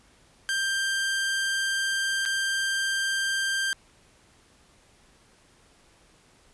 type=tone with dropouts; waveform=sawtooth; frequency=1581 Hz; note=G6; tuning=14 cents sharp; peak=-21 dBFS; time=0.49-3.73 s; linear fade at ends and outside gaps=0 ms; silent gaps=2.253-2.259 s; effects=pink hiss -59 dBFS RMS until 6.53 s + resampled to 24000 Hz